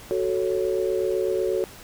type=chord; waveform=sine; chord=F# minor; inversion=none; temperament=equal with one note detuned; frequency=371.9 / 440 / 554.4 Hz; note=F#4 / A4 / C#5; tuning=+9 / 0 / 0 cents; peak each=-24 / -26 / -28 dBFS; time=0.11-1.64 s; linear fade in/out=0 ms; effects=pink hiss -44 dBFS RMS until 1.83 s